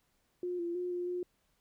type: tone with pitch steps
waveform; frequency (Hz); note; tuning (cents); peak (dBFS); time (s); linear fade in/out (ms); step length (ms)
sine; 357.1 / 343.1 / 358.1 / 354 / 357.3; F4 / F4 / F4 / F4 / F4; +39 / -31 / +43 / +23 / +40; -33; 0.43-1.23; 2; 160
effects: pink hiss -75 dBFS RMS until 1.6 s